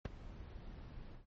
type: noise with ADSR envelope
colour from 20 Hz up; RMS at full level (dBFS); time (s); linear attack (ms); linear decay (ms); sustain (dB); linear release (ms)
brown; -32; 0.05-1.26; 4; 12; -18; 150
effects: low-pass 5000 Hz 12 dB/octave + MP3 32 kbps